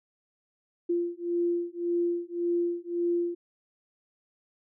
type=beating tone pair; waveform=sine; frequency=345 / 346.8 Hz; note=F4 / F4; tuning=-21 / -12 cents; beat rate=1.8 Hz; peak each=-29 dBFS; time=0.89-3.35 s; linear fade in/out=10 ms; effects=none